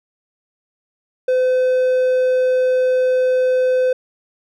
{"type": "tone", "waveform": "triangle", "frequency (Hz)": 510, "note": "C5", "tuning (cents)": -44, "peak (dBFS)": -11, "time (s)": [1.28, 3.93], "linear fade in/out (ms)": 5, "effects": []}